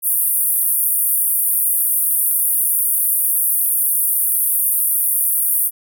white band-pass noise, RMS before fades -17 dBFS, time 0.02-5.71 s, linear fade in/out 50 ms, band 9300 to 16000 Hz, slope 96 dB/octave, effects none

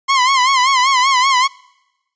sawtooth tone with vibrato, 1046.5 Hz, C6, in tune, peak -7 dBFS, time 0.08-1.48 s, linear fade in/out 20 ms, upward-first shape sine, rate 5.2 Hz, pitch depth 100 cents each way, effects noise-tail reverb RT60 1.0 s tail -26 dB re dry + resampled to 16000 Hz

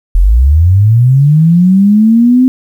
sine linear sweep, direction up, 38.89 to 260.3 Hz, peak -3 dBFS, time 0.15-2.48 s, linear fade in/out 0 ms, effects 7-bit

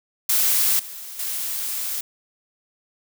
blue noise with level steps, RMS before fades -19 / -36 / -27 dBFS, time 0.29-2.01 s, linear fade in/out 5 ms, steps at 0.79 / 1.19 s, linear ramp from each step 5 ms, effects none

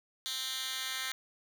10% pulse tone with high-pass filter sweep, 261.6 Hz, C4, in tune, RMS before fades -37 dBFS, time 0.26-1.12 s, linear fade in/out 0 ms, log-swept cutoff 3500 to 2300 Hz, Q 2.1, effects none

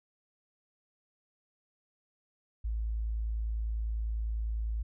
sine tone, 55 Hz, A1, in tune, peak -30 dBFS, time 2.64-4.83 s, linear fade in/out 10 ms, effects none

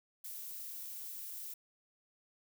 violet noise, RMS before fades -45 dBFS, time 0.24-1.54 s, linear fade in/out 5 ms, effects none

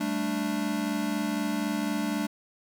square chord, G suspended second, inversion none, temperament equal, 196 / 220 / 293.7 Hz, G3 / A3 / D4, 0 / 0 / 0 cents, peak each -34 / -32 / -31 dBFS, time 0-2.27 s, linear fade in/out 10 ms, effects none

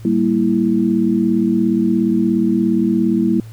sine chord, E diminished, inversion first, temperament equal, 196 / 233.1 / 329.6 Hz, G3 / Bb3 / E4, 0 / 0 / 0 cents, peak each -17 dBFS, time 0.05-3.4 s, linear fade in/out 2 ms, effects added 112 Hz sine -32 dBFS peak until 3.52 s + pink hiss -48 dBFS RMS until 3.52 s

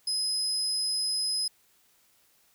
35% pulse tone, 5060 Hz, D#8, 28 cents sharp, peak -24 dBFS, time 0.07-1.48 s, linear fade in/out 5 ms, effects white hiss -65 dBFS RMS until 2.54 s

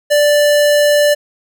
square tone, 587.3 Hz, D5, in tune, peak -9 dBFS, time 0.1-1.15 s, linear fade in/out 20 ms, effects none

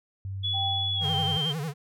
sine tone, 96.7 Hz, G2, 23 cents flat, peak -31 dBFS, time 0.25-1.37 s, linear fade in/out 0 ms
sine tone with pitch glide, 3400 to 3154 Hz, G#7 to G7, +40 to +10 cents, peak -26 dBFS, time 0.43-1.53 s, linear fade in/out 20 ms, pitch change -130 cents, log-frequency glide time 0.94-1.14 s
sine tone with tremolo, 784 Hz, G5, in tune, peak -29 dBFS, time 0.53-1.48 s, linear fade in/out 20 ms, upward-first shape triangle, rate 1.9 Hz, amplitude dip 100%
square tone with vibrato, 152.3 Hz, D#3, 37 cents flat, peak -30 dBFS, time 1-1.74 s, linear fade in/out 50 ms, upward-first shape sine, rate 11 Hz, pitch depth 160 cents each way
effects none

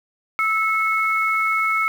sine tone pair together, 1308.7 / 2192 Hz, E6 / C#7, -13 / -20 cents, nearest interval major sixth, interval 893 cents, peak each -20 dBFS, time 0.39-1.88 s, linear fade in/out 0 ms, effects 7-bit

